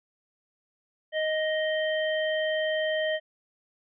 harmonic tone, 624 Hz, D#5, 5 cents sharp, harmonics 1 / 3 / 5, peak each -26 / -31 / -35 dBFS, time 1.12-3.2 s, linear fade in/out 50 ms, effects none

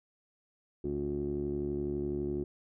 15% pulse tone with low-pass filter, 72 Hz, D2, 34 cents flat, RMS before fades -34 dBFS, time 0.84-2.44 s, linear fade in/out 5 ms, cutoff 370 Hz, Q 8.5, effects none

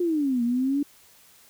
sine exponential two-way sweep, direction down then up, 361.7 to 233.1 to 291.2 Hz, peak -21 dBFS, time 0-0.83 s, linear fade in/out 5 ms, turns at 0.43 s, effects white hiss -55 dBFS RMS until 1.49 s

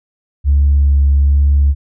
sine tone with vibrato, 70.5 Hz, C#2, 30 cents sharp, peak -6 dBFS, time 0.44-1.75 s, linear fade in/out 50 ms, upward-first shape sine, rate 1.2 Hz, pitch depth 14 cents each way, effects tanh soft clip ceiling -4 dBFS

